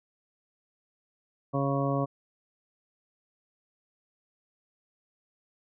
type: harmonic tone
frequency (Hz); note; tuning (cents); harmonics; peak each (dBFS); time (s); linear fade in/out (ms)
138.59; C#3; 0; 1 / 2 / 3 / 4 / 5 / 7 / 8; -29 / -31 / -36 / -32 / -35 / -40 / -35; 1.53-2.06; 20
effects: none

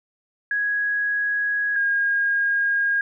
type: tone pair in turn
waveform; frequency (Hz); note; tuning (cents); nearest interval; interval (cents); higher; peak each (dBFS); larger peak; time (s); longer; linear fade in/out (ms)
sine; 1661.2 / 1627; G#6 / G#6; 0 / -36; unison; 36; first; -20 / -18; second; 0.51-1.76 / 1.76-3.01; neither; 2
effects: none

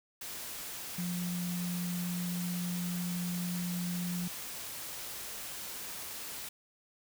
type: tone in noise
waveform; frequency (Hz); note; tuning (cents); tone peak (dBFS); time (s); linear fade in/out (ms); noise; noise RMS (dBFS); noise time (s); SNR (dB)
sine; 176.7; F3; +21; -33; 0.98-4.28; 5; white; -42; 0.21-6.49; +6
effects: none

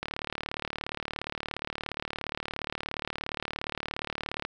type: click train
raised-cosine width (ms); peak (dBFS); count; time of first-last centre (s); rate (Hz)
0.3; -16; 165; 0.03-4.45; 37.1
effects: none

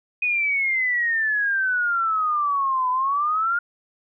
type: exponential two-way sweep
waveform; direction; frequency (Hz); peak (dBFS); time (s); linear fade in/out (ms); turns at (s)
sine; down then up; 2500 to 1000 to 1429; -19; 0.22-3.59; 5; 2.9
effects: none

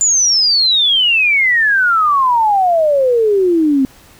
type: exponential sweep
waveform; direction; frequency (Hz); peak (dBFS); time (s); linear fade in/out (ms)
sine; down; 7190 to 260; -9; 0.01-3.85; 0
effects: pink hiss -44 dBFS RMS until 4.19 s

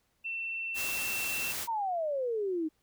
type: tone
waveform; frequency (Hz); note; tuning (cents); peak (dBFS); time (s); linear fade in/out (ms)
sine; 2691; E7; +35; -33; 0.24-1.53; 20
type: noise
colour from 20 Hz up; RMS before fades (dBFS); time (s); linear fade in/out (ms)
white; -36; 0.74-1.68; 50
type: exponential sweep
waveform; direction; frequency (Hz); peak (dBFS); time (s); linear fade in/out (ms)
sine; down; 955 to 304.7; -29; 1.67-2.69; 20
effects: pink hiss -74 dBFS RMS until 2.82 s

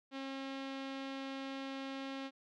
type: tone with low-pass filter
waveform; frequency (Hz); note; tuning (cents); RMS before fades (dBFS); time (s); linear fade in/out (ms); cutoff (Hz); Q
sawtooth; 270.2; C#4; -44; -43; 0.11-2.31; 50; 3700; 1.7
effects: none

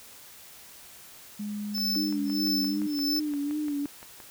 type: tone with pitch glide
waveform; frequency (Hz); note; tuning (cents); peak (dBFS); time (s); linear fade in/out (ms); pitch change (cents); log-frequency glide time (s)
sine; 207.7 to 205.7; G#3 to G#3; 0 to -16; -31; 1.39-2.87; 10; -16; 1.56-2.66
type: tone with tremolo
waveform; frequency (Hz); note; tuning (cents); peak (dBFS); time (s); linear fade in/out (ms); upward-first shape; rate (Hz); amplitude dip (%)
square; 5274; E8; 0; -26; 1.74-3.2; 10; sine; 1.6; 100
type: click train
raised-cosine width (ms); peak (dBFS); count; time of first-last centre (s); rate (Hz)
0.5; -30; 15; 1.78-4.202; 5.78
type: tone with vibrato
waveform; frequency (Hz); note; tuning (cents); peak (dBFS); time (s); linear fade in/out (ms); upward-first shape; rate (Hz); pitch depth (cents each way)
sine; 293.7; D4; 0; -27; 1.96-3.86; 2; sine; 2.6; 55
effects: white hiss -49 dBFS RMS until 4.3 s

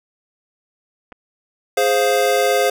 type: clicks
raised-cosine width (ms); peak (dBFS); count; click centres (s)
0.5; -24; 2; 1.121 / 1.125
type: chord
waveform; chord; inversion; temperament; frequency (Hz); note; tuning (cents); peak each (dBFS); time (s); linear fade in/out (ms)
square; F minor; first; equal; 415.3 / 523.3 / 698.5; Ab4 / C5 / F5; 0 / 0 / 0; -20 / -18 / -20; 1.77-2.7; 5
effects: none

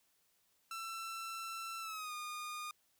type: tone with pitch glide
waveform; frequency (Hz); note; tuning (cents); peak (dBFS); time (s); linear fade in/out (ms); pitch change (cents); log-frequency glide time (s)
sawtooth; 1339 to 1220.8; E6 to D#6; +27 to -33; -38; 0.71-2.71; 2; -160; 1.8-2.13
effects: white hiss -75 dBFS RMS until 2.99 s

